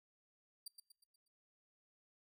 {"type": "tone with echo", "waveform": "20% pulse", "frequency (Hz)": 4699, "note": "D8", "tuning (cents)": 0, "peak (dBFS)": -39, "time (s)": [0.66, 0.68], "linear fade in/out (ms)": 5, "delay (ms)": 120, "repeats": 5, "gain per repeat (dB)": -7, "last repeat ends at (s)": 1.28, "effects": ["noise-tail reverb RT60 0.5 s tail -25 dB re dry"]}